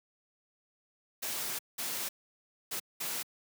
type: noise bursts at uneven times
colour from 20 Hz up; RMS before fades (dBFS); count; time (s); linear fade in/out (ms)
white; -36; 4; 1.22-1.59 / 1.78-2.09 / 2.71-2.8 / 3-3.23; 10
effects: high-pass 150 Hz 12 dB/octave